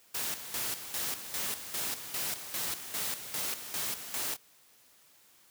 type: noise with tremolo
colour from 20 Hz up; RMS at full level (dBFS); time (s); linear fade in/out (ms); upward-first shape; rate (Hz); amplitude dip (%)
white; -34; 0.14-4.37; 10; square; 2.5; 65
effects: white hiss -62 dBFS RMS until 5.5 s + high-pass 80 Hz 12 dB/octave